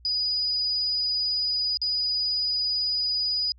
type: tone with dropouts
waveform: sine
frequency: 4941 Hz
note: D#8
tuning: 13 cents flat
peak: -23 dBFS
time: 0.05-3.52 s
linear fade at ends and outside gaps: 1 ms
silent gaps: 1.772-1.816 s
effects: added 60 Hz sine -50 dBFS peak until 3.58 s